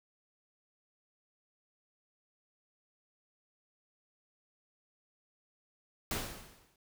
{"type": "noise with exponential decay", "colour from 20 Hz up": "pink", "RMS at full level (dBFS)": -33, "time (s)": [6.11, 6.76], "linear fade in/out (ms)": 2, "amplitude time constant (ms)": 140, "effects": []}